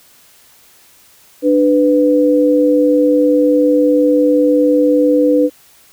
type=tone pair together; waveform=sine; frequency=296.2 / 498.1 Hz; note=D4 / B4; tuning=+15 / +15 cents; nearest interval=major sixth; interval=900 cents; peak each=-11 dBFS; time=1.42-5.5 s; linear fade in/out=50 ms; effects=white hiss -47 dBFS RMS until 5.92 s